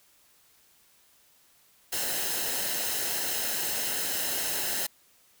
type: noise with comb filter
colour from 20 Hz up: white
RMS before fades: -30 dBFS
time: 1.92-4.87 s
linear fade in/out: 10 ms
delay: 0.86 ms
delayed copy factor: -0.55
effects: white hiss -62 dBFS RMS until 5.4 s